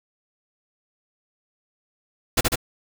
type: noise with echo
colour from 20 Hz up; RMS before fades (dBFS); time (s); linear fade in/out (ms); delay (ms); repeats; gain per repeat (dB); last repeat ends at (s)
pink; -17; 2.37-2.41; 10; 74; 2; -2; 2.558
effects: none